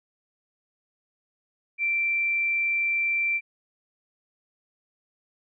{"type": "tone", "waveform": "sine", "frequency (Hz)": 2349, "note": "D7", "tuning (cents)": 0, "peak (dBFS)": -22, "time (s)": [1.78, 3.41], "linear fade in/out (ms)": 50, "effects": []}